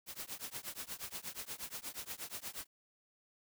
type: noise with tremolo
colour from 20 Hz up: white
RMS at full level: -41 dBFS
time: 0.06-2.67 s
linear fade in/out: 50 ms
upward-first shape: triangle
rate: 8.4 Hz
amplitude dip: 100%
effects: none